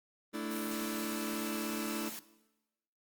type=chord; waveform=sawtooth; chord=A suspended fourth; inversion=none; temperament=just; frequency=220 / 293.3 / 330 Hz; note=A3 / D4 / E4; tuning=0 / -2 / +2 cents; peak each=-36 dBFS; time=0.33-2.1 s; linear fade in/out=20 ms
type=high-pass noise; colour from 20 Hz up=white; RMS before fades=-44 dBFS; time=0.51-2.19 s; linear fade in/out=0 ms; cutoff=130 Hz; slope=48 dB/octave
effects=noise-tail reverb RT60 1.0 s tail -18 dB re dry + Opus 32 kbps